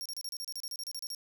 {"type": "tone bursts", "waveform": "sawtooth", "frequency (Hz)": 5560, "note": "F8", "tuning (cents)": -9, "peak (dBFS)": -34, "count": 15, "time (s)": [0.01, 1.148], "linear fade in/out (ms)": 0, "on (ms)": 46, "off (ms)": 32, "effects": []}